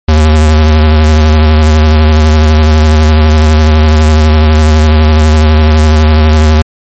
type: tone with vibrato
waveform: square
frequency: 77.4 Hz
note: D#2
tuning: 9 cents flat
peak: -3 dBFS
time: 0.08-6.62 s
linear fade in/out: 5 ms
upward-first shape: sine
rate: 12 Hz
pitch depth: 33 cents each way
effects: MP3 32 kbps